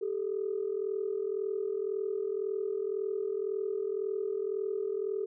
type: tone pair together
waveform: sine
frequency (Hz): 392 / 433.9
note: G4 / A4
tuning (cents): 0 / -24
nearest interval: major second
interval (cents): 176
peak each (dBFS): -32 / -33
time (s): 0.01-5.26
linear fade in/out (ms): 10
effects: tanh soft clip ceiling -22 dBFS

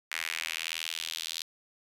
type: tone with high-pass filter sweep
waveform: sawtooth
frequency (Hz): 81.4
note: E2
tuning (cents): -21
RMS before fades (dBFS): -36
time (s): 0.11-1.43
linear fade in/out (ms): 10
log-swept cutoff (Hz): 2000 to 3900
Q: 2.3
effects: resampled to 32000 Hz

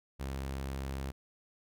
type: tone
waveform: sawtooth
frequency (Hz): 67.4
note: C#2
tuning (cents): -48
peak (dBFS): -32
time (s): 0.19-1.12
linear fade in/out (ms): 20
effects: none

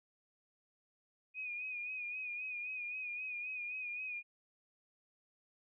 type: tone with vibrato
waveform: sine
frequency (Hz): 2475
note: D#7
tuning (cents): -10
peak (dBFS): -39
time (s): 1.34-4.23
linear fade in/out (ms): 50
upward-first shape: sine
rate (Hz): 3.8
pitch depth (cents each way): 48
effects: none

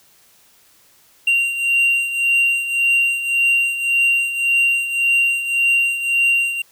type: beating tone pair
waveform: triangle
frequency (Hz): 2764 / 2765.8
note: F7 / F7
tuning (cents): -19 / -17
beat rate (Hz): 1.8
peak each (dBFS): -20 / -14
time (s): 1.27-6.62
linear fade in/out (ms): 5
effects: white hiss -53 dBFS RMS until 6.71 s

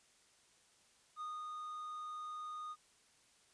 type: tone with ADSR envelope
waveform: triangle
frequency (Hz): 1233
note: D#6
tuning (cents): -16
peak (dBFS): -39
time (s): 1.16-2.76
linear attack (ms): 50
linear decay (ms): 220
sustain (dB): -2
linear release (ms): 44
effects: white hiss -69 dBFS RMS until 3.53 s + resampled to 22050 Hz

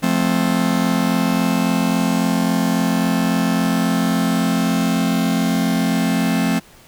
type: chord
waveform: 45% pulse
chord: F major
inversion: none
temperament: just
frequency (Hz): 174.61 / 218.3 / 261.9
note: F3 / A3 / C4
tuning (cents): 0 / -13 / +2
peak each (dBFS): -20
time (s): 0.02-6.6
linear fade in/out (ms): 20
effects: pink hiss -47 dBFS RMS until 6.87 s

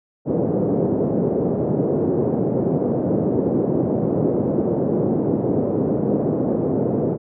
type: band-pass noise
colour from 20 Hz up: white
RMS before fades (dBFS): -20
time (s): 0.25-7.18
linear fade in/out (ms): 50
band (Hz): 120 to 480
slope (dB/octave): 24
effects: none

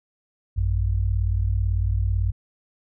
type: tone pair together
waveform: sine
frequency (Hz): 55.77 / 93.8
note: A1 / F#2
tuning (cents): +24 / +24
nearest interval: major sixth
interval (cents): 900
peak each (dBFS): -22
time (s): 0.56-2.32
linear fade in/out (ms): 20
effects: none

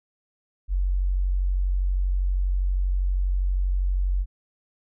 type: tone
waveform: sine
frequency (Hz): 46.25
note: F#1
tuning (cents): 0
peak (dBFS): -20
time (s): 0.68-4.26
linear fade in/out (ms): 50
effects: none

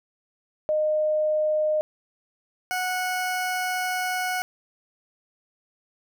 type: tone pair in turn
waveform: sine / 20% pulse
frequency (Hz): 614 / 735.1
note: D#5 / F#5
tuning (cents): -23 / -11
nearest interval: minor third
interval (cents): 312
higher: second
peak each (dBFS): -20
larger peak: neither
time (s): 0.69-1.81 / 2.71-4.42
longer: second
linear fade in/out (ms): 0
effects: none

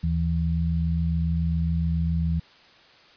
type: tone pair together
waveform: sine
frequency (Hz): 77.8 / 164.98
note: D#2 / E3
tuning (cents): 0 / +2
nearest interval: octave + minor second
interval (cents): 1302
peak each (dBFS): -24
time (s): 0.03-2.4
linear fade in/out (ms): 10
effects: white hiss -53 dBFS RMS until 3.16 s + resampled to 11025 Hz

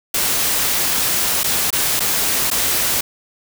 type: noise with dropouts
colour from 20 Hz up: white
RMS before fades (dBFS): -18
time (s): 0.14-3.01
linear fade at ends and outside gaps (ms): 5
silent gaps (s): 1.434-1.441 / 1.705-1.727 / 1.996-2.003 / 2.503-2.512
effects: none

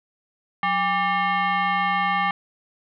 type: tone with frequency modulation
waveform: sine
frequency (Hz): 183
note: F#3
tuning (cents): -19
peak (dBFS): -19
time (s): 0.63-2.31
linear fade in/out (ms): 2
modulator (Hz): 988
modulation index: 2
effects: none

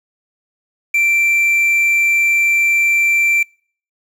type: tone with quantisation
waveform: triangle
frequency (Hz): 2349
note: D7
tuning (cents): 0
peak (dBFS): -10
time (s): 0.94-3.43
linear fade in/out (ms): 5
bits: 6
effects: noise-tail reverb RT60 0.5 s tail -26 dB re dry

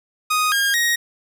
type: tone with pitch steps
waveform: sawtooth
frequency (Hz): 1245 / 1619 / 1881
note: D#6 / G#6 / A#6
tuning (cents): +1 / -45 / +15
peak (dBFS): -13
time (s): 0.3-0.96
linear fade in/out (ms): 10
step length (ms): 220
effects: none

